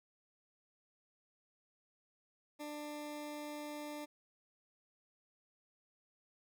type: tone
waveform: 20% pulse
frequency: 296.9 Hz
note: D4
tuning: 19 cents sharp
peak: -38 dBFS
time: 2.59-4.06 s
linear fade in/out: 20 ms
effects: none